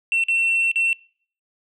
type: tone with dropouts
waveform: sine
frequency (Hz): 2704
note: E7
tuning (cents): +43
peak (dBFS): -15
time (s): 0.12-0.93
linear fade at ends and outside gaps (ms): 1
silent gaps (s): 0.238-0.284 / 0.715-0.758
effects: noise-tail reverb RT60 0.5 s tail -24 dB re dry + tanh soft clip ceiling -15 dBFS